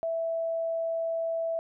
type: tone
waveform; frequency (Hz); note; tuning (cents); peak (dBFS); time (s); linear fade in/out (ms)
sine; 659.3; E5; 0; -27; 0.03-1.59; 0
effects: none